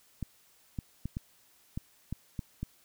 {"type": "clicks", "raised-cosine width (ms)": 5, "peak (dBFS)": -22, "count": 8, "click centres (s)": [0.227, 0.788, 1.056, 1.169, 1.775, 2.126, 2.392, 2.63], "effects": ["white hiss -64 dBFS RMS until 2.84 s"]}